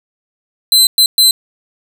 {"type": "tone bursts at uneven times", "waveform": "sawtooth", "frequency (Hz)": 4051, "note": "B7", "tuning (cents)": 43, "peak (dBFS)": -3, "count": 3, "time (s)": [[0.72, 0.87], [0.98, 1.06], [1.18, 1.31]], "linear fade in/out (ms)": 2, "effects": []}